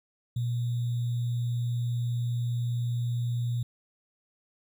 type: tone with sample-and-hold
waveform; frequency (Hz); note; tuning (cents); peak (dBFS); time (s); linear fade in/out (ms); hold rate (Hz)
sine; 119.8; A#2; +48; -26; 0.36-3.63; 5; 3675
effects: none